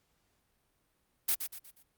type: noise with echo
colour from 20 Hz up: blue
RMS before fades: -28 dBFS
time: 1.28-1.35 s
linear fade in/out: 10 ms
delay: 120 ms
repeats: 4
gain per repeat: -8 dB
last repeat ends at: 1.83 s
effects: pink hiss -75 dBFS RMS until 1.97 s + Opus 48 kbps